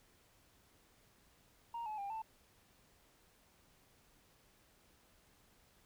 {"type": "tone with pitch steps", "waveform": "sine", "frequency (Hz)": [933, 857, 799, 886], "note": ["A#5", "A5", "G5", "A5"], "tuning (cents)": [1, -46, 33, 12], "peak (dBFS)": -38, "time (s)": [1.74, 2.22], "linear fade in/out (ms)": 5, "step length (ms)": 120, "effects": ["tanh soft clip ceiling -38 dBFS", "pink hiss -69 dBFS RMS until 5.85 s"]}